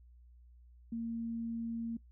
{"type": "tone", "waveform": "sine", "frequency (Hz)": 230, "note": "A#3", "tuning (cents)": -23, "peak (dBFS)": -35, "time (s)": [0.92, 1.97], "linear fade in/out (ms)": 5, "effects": ["noise-tail reverb RT60 0.1 s tail -20 dB re dry", "added 60 Hz sine -56 dBFS peak until 2.11 s"]}